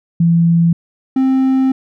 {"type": "tone pair in turn", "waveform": ["sine", "triangle"], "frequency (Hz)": [168.3, 263.6], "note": ["E3", "C4"], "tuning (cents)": [36, 13], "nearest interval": "minor sixth", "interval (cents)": 777, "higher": "second", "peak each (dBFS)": -8, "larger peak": "neither", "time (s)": [[0.2, 0.73], [1.16, 1.72]], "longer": "second", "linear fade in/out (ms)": 5, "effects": []}